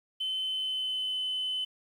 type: tone with pitch glide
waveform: sine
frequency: 3058 to 3030 Hz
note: G7 to F#7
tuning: -44 to +40 cents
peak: -28 dBFS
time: 0.2-1.65 s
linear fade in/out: 10 ms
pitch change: -16 cents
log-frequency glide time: 0.38-1.16 s
effects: tanh soft clip ceiling -26 dBFS + 10-bit